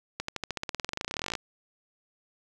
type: accelerating click train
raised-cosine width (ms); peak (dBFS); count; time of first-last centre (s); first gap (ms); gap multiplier
0.2; -14; 29; 0.2-1.352; 84; 0.94
effects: none